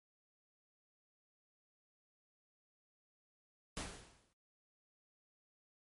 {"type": "noise with exponential decay", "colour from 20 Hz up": "pink", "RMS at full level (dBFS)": -40, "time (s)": [3.77, 4.33], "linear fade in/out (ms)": 0, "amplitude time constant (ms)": 120, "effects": ["MP3 48 kbps"]}